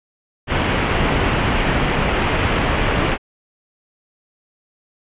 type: low-pass noise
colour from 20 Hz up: pink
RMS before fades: -18 dBFS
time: 0.47-3.18 s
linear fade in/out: 50 ms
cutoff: 3200 Hz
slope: 48 dB/octave
effects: resampled to 8000 Hz